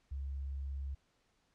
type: tone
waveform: sine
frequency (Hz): 68.6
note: C#2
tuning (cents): -17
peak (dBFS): -37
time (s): 0.11-0.95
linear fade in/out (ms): 10
effects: pink hiss -75 dBFS RMS until 1.54 s + low-pass 7000 Hz 12 dB/octave